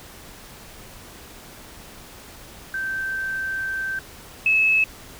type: tone pair in turn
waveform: sine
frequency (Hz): 1557 / 2593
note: G6 / E7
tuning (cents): -12 / -29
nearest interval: major sixth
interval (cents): 883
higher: second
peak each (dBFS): -24 / -15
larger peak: second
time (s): 2.74-3.99 / 4.46-4.84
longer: first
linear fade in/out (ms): 2
effects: pink hiss -43 dBFS RMS until 5.19 s